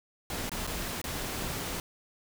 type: noise with dropouts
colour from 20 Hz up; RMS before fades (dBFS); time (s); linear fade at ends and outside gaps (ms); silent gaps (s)
pink; -35; 0.3-1.8; 1; 0.495-0.517 / 0.668-0.674 / 1.016-1.041
effects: none